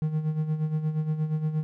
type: tone with tremolo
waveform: triangle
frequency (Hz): 155.2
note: D#3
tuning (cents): -4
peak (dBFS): -20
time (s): 0.02-1.63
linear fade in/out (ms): 0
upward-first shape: sine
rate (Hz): 8.5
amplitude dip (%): 65
effects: none